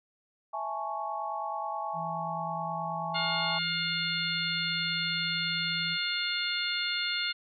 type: chord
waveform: sine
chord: A major seventh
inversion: second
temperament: equal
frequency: 659.3 / 830.6 / 880 / 1108.7 Hz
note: E5 / G#5 / A5 / C#6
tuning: 0 / 0 / 0 / 0 cents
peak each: -39 / -35 / -39 / -37 dBFS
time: 0.53-3.59 s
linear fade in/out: 10 ms
type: tone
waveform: sine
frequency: 165.1 Hz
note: E3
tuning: 3 cents sharp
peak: -39 dBFS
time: 1.93-5.98 s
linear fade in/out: 50 ms
type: harmonic tone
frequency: 709 Hz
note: F5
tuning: 26 cents sharp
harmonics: 2 / 3 / 4 / 5 / 6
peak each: -35 / -35 / -35 / -35 / -35 dBFS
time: 3.14-7.33 s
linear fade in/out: 20 ms
effects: none